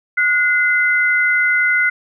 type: tone pair together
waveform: sine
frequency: 1453.1 / 2055 Hz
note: F#6 / C7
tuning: -32 / -32 cents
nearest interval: tritone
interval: 600 cents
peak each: -15 dBFS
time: 0.17-1.9 s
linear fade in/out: 10 ms
effects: none